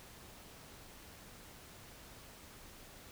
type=silence; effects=pink hiss -55 dBFS RMS until 3.11 s